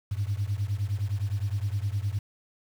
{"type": "beating tone pair", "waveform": "sine", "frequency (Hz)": [96.8, 106.5], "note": ["G2", "G#2"], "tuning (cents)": [-21, 44], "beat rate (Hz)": 9.7, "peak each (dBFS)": [-28, -29], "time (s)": [0.11, 2.19], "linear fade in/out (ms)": 10, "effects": ["tanh soft clip ceiling -19 dBFS", "8-bit"]}